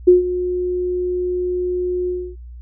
sine tone with ADSR envelope, 360 Hz, F#4, 47 cents flat, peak -4 dBFS, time 0.07-2.36 s, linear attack 12 ms, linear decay 140 ms, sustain -14 dB, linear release 280 ms, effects added 60 Hz sine -33 dBFS peak until 2.61 s

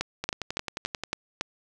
two click trains, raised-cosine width 0.2 ms, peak -10 / -14 dBFS, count 6 / 10, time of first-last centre 0.01-1.411 / 0.24-1.036 s, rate 3.57 / 11.3 Hz, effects none

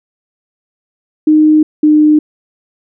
sine tone pair in turn, 307.7 / 303.6 Hz, D#4 / D#4, -19 / -42 cents, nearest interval unison, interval 23 cents, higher first, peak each -4 dBFS, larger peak neither, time 1.27-1.63 / 1.83-2.19 s, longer neither, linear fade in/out 5 ms, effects none

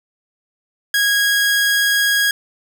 sawtooth tone, 1646 Hz, G#6, 16 cents flat, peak -10 dBFS, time 0.94-2.31 s, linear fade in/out 2 ms, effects none

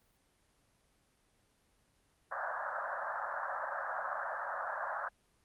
white band-pass noise, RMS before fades -38 dBFS, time 2.31-5.09 s, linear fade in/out 10 ms, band 550 to 1700 Hz, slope 96 dB/octave, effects pink hiss -72 dBFS RMS until 5.44 s + Opus 24 kbps

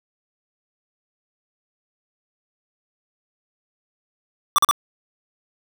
square tone bursts, 1167 Hz, D6, 11 cents flat, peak -13 dBFS, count 3, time 4.56-4.711 s, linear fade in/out 0 ms, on 23 ms, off 41 ms, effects none

